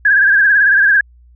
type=tone with vibrato; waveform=sine; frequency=1626 Hz; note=G#6; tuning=37 cents flat; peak=-7 dBFS; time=0.05-1.01 s; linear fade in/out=5 ms; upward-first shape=sine; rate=18 Hz; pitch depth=77 cents each way; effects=added 60 Hz sine -42 dBFS peak until 1.35 s